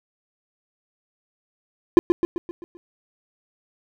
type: tone with echo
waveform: triangle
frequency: 346.8 Hz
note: F4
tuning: 12 cents flat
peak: -3 dBFS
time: 1.97-1.99 s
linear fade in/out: 0 ms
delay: 130 ms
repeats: 6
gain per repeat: -6 dB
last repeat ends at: 2.77 s
effects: none